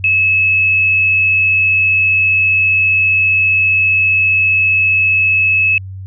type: tone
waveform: sine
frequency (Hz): 2590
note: E7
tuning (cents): -31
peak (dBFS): -9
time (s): 0.04-5.78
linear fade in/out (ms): 2
effects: added 95 Hz sine -25 dBFS peak until 6.06 s